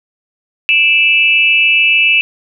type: tone with amplitude modulation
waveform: sine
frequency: 2637 Hz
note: E7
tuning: in tune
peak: -3 dBFS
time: 0.69-2.21 s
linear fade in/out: 0 ms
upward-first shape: sine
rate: 273 Hz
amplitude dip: 90%
effects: none